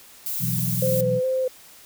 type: noise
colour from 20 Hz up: violet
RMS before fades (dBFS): -28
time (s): 0.26-1.01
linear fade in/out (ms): 2
type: chord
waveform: sine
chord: B suspended fourth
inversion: none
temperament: equal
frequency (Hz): 123.47 / 164.81 / 185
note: B2 / E3 / F#3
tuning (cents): 0 / 0 / 0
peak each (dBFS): -26 / -29 / -29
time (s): 0.39-1.21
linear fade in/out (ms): 50
type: tone with vibrato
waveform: sine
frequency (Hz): 514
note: C5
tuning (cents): -31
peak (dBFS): -20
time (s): 0.82-1.48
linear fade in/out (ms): 5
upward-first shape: square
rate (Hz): 2.4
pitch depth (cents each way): 20
effects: white hiss -48 dBFS RMS until 1.85 s